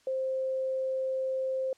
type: tone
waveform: sine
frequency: 525 Hz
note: C5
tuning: 6 cents sharp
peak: -28 dBFS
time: 0.07-1.73 s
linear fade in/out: 2 ms
effects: white hiss -65 dBFS RMS until 1.77 s + low-pass 7000 Hz 12 dB/octave